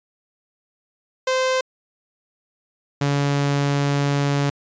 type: tone pair in turn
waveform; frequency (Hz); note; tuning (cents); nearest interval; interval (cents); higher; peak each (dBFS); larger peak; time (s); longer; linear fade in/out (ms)
sawtooth; 518 / 142.04; C5 / C#3; -17 / +43; octave + minor seventh; 2240; first; -14; neither; 1.27-1.61 / 3.01-4.5; second; 5
effects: resampled to 16000 Hz